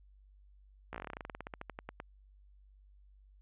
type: slowing click train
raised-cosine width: 0.5 ms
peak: -26 dBFS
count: 23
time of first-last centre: 0.93-2.001 s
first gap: 15 ms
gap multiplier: 1.1
effects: added 49 Hz sine -58 dBFS peak until 3.41 s + resampled to 8000 Hz